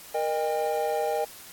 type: tone cluster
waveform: triangle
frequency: 469.2 / 613 / 801 Hz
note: A#4 / D#5 / G5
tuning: +11 / -26 / +37 cents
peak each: -27 dBFS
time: 0.14-1.25 s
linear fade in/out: 10 ms
effects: white hiss -46 dBFS RMS until 1.52 s + AAC 64 kbps